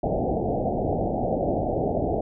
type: low-pass noise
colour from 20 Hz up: white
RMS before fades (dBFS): -25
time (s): 0.03-2.21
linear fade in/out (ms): 5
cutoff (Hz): 780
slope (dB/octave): 96
effects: none